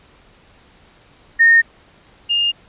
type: tone pair in turn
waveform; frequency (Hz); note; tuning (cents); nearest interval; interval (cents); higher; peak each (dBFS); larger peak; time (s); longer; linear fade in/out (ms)
sine; 1838 / 2824; A#6 / F7; -25 / +19; perfect fifth; 744; second; -7 / -14; first; 1.39-1.62 / 2.29-2.52; neither; 20
effects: pink hiss -50 dBFS RMS until 2.68 s + resampled to 8000 Hz